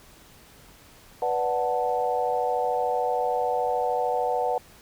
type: chord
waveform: sine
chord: B minor seventh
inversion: none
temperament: equal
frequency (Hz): 493.9 / 587.3 / 740 / 880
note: B4 / D5 / F#5 / A5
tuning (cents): 0 / 0 / 0 / 0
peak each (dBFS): -27 / -31 / -26 / -30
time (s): 1.22-4.58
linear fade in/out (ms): 2
effects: pink hiss -52 dBFS RMS until 4.81 s